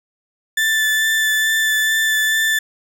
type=tone with vibrato; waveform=35% pulse; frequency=1760 Hz; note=A6; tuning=in tune; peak=-13 dBFS; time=0.57-2.59 s; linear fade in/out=5 ms; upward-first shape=sine; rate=2.3 Hz; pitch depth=12 cents each way; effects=none